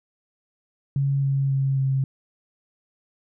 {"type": "tone with pitch steps", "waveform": "sine", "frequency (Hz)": [138.59, 137.16, 135.74, 134.33], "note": ["C#3", "C#3", "C#3", "C3"], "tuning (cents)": [0, -18, -36, 46], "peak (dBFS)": -19, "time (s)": [0.96, 2.04], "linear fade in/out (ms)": 2, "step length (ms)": 270, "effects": []}